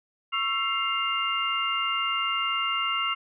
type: tone cluster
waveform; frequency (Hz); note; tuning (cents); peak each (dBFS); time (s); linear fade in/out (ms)
sine; 1105 / 1335 / 2112 / 2801; C#6 / E6 / C7 / F7; -6 / +22 / +16 / +4; -32 / -29 / -32 / -28; 0.32-3.15; 20
effects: none